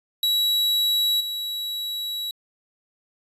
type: tone with level steps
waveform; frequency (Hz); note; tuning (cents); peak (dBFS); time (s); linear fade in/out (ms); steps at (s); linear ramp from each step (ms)
45% pulse; 3900; B7; -23; -19 / -27; 0.23-2.31; 2; 1.2; 10
effects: resampled to 32000 Hz